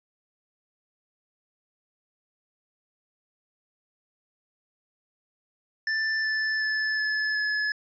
square tone with pitch steps, 1766 / 1751.8 / 1737.7 / 1723.7 / 1709.8 Hz, A6 / A6 / A6 / A6 / G#6, +6 / -8 / -22 / -36 / +50 cents, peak -25 dBFS, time 5.87-7.72 s, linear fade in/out 2 ms, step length 370 ms, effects resampled to 16000 Hz

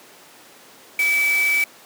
sine tone in noise, 2300 Hz, D7, 37 cents flat, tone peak -16 dBFS, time 0.99-1.64 s, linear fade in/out 2 ms, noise white, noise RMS -30 dBFS, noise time 0.99-1.64 s, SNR +11 dB, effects pink hiss -46 dBFS RMS until 1.85 s + high-pass 300 Hz 12 dB/octave

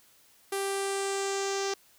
sawtooth tone with low-pass filter sweep, 393.1 Hz, G4, 5 cents sharp, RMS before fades -31 dBFS, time 0.52-1.74 s, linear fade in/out 5 ms, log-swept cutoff 11000 to 5900 Hz, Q 3.3, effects white hiss -61 dBFS RMS until 1.98 s

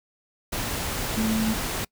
sine tone in noise, 220 Hz, A3, in tune, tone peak -22 dBFS, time 1.17-1.54 s, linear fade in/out 10 ms, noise pink, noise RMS -29 dBFS, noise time 0.52-1.85 s, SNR +4 dB, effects noise-tail reverb RT60 0.1 s tail -25 dB re dry

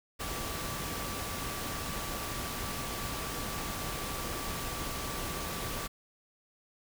sine tone in noise, 1159 Hz, D6, 23 cents flat, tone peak -44 dBFS, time 0.19-5.88 s, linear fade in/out 20 ms, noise pink, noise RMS -37 dBFS, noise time 0.19-5.88 s, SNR -10 dB, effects none

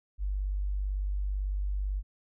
sine tone, 49 Hz, G1, in tune, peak -28 dBFS, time 0.18-2.03 s, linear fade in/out 50 ms, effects none

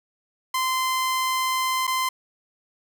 sawtooth tone with dropouts, 1036 Hz, C6, 17 cents flat, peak -18 dBFS, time 0.54-2.09 s, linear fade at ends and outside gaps 5 ms, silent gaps 1.87-1.876 s, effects none

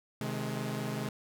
sawtooth chord, Ab major, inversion first, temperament equal with one note detuned, 130.81 / 155.56 / 210.6 Hz, C3 / Eb3 / Ab3, 0 / 0 / +24 cents, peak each -33 / -36 / -33 dBFS, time 0.21-1.09 s, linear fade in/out 2 ms, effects none

